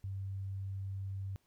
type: tone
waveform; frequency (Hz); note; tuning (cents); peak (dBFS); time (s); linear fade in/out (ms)
sine; 97.1; G2; -16; -37; 0.04-1.36; 0
effects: pink hiss -75 dBFS RMS until 1.46 s